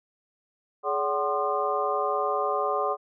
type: tone cluster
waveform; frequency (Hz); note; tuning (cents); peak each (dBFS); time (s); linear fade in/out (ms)
sine; 420.8 / 571 / 751 / 1051 / 1213; G#4 / D5 / F#5 / C6 / D#6; +23 / -49 / +26 / +7 / -44; -30; 0.83-2.97; 50
effects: none